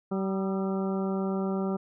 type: harmonic tone with a mistuned harmonic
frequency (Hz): 192.2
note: G3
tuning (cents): -34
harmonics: 1 / 2 / 3 / 4 / 5 / 6 / 7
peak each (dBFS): -28 / -32 / -38 / -40 / -45 / -43 / -45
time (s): 0.11-1.77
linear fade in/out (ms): 10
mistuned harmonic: 6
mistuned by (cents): +73
effects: none